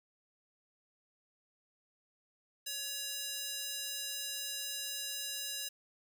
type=tone with high-pass filter; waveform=square; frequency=562 Hz; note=C#5; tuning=24 cents sharp; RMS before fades=-40 dBFS; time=2.66-5.69 s; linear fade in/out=10 ms; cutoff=4000 Hz; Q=0.94; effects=none